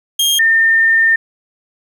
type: tone pair in turn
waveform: sawtooth / sine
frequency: 3226 / 1810.5 Hz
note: G7 / A6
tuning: +49 / +49 cents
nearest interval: minor seventh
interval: 1000 cents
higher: first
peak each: -8 dBFS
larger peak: neither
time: 0.19-0.39 / 0.39-1.16 s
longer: second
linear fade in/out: 5 ms
effects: 8-bit